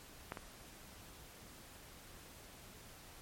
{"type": "clicks", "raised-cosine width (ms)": 0.5, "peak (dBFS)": [-25, -29], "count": 2, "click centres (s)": [0.321, 0.372], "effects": ["pink hiss -56 dBFS RMS until 3.21 s", "MP3 64 kbps"]}